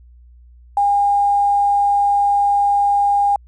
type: tone with quantisation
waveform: sine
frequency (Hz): 810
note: G#5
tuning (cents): -43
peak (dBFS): -12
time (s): 0.77-3.36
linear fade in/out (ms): 2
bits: 7
effects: added 60 Hz sine -42 dBFS peak until 3.47 s + resampled to 22050 Hz